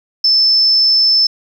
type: tone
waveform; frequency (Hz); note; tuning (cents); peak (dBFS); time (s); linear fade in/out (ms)
sine; 5274; E8; 0; -8; 0.24-1.27; 5
effects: 7-bit